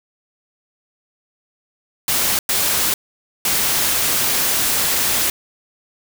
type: noise bursts at uneven times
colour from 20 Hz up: white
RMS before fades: -18 dBFS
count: 3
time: 2.08-2.39 / 2.49-2.94 / 3.45-5.3 s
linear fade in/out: 2 ms
effects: none